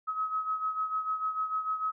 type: beating tone pair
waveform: sine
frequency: 1276 / 1282.7 Hz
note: D#6 / E6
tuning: +43 / -48 cents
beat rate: 6.7 Hz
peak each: -30 / -36 dBFS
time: 0.07-1.92 s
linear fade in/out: 20 ms
effects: none